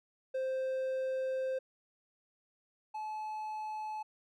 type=tone pair in turn; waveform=triangle; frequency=523.3 / 860.5 Hz; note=C5 / A5; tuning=0 / -39 cents; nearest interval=major sixth; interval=861 cents; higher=second; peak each=-30 / -35 dBFS; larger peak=first; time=0.34-1.59 / 2.94-4.03 s; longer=first; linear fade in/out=10 ms; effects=none